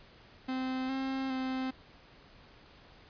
45% pulse tone with pitch steps, 259.5 / 266.2 / 260.6 Hz, C4 / C4 / C4, -14 / +30 / -7 cents, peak -32 dBFS, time 0.48-1.71 s, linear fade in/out 10 ms, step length 410 ms, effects pink hiss -57 dBFS RMS until 3.09 s + resampled to 11025 Hz

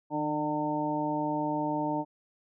harmonic tone with a mistuned harmonic, 150 Hz, D3, 37 cents sharp, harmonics 1 / 2 / 3 / 4 / 5 / 6, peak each -39 / -31 / -43 / -35 / -39 / -32 dBFS, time 0.1-2.05 s, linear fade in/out 50 ms, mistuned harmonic 1, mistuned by +50 cents, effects none

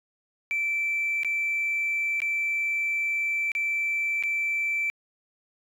triangle tone with dropouts, 2331 Hz, D7, 14 cents flat, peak -21 dBFS, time 0.51-4.9 s, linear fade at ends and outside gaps 0 ms, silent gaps 1.233-1.247 / 2.203-2.219 / 3.518-3.551 / 4.226-4.236 s, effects tanh soft clip ceiling -21 dBFS

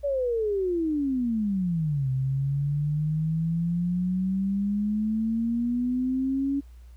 sine exponential two-way sweep, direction down then up, 581 to 130 to 281.4 Hz, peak -23 dBFS, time 0.03-6.61 s, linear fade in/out 20 ms, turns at 2.1 s, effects added 60 Hz sine -44 dBFS peak until 6.96 s + pink hiss -65 dBFS RMS until 6.96 s

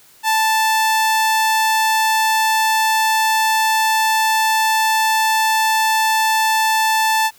sawtooth tone, 880 Hz, A5, in tune, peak -10 dBFS, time 0.23-7.31 s, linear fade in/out 50 ms, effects white hiss -49 dBFS RMS until 7.38 s

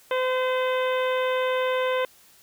harmonic tone, 512 Hz, C5, 38 cents flat, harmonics 1 / 2 / 3 / 4 / 5 / 6 / 7, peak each -23 / -29 / -33 / -35 / -37 / -39 / -40 dBFS, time 0.11-2.05 s, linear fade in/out 2 ms, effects white hiss -55 dBFS RMS until 2.42 s

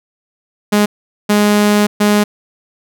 sawtooth tone bursts at uneven times, 207.7 Hz, G#3, in tune, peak -5 dBFS, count 3, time 0.72-0.86 / 1.29-1.87 / 2-2.24 s, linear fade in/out 10 ms, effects none

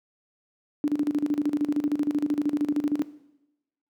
sine tone with tremolo, 293.7 Hz, D4, in tune, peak -19 dBFS, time 0.84-3.02 s, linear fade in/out 0 ms, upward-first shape square, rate 13 Hz, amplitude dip 75%, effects noise-tail reverb RT60 0.9 s tail -17 dB re dry + high-pass 150 Hz 12 dB/octave

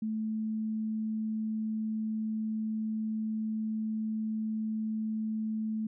sine tone, 218.3 Hz, A3, 13 cents flat, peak -30 dBFS, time 0.02-5.87 s, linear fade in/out 5 ms, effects none

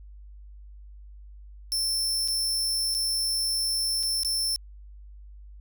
sawtooth tone with dropouts, 5350 Hz, E8, 25 cents sharp, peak -22 dBFS, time 1.72-4.56 s, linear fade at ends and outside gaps 0 ms, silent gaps 2.277-2.283 / 2.942-2.948 / 4.029-4.033 / 4.233-4.248 s, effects added 50 Hz sine -43 dBFS peak until 5.6 s

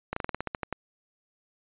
slowing click train, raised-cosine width 0.5 ms, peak -15 dBFS, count 11, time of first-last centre 0.13-0.727 s, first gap 34 ms, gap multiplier 1.12, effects resampled to 8000 Hz

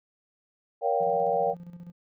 sine chord, G half-diminished seventh, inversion first, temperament just, 470.4 / 564.5 / 705.6 / 784 Hz, Bb4 / Db5 / F5 / G5, +16 / +31 / +18 / 0 cents, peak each -28 dBFS, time 0.81-1.55 s, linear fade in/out 50 ms
triangle tone with tremolo, 173.5 Hz, F3, 11 cents flat, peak -37 dBFS, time 1-1.92 s, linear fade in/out 10 ms, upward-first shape square, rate 15 Hz, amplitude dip 60%
effects none

